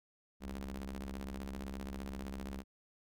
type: ring-modulated tone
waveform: sawtooth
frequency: 68.3 Hz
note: C#2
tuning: 25 cents flat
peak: -34 dBFS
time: 0.4-2.64 s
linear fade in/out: 50 ms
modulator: 129 Hz
effects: none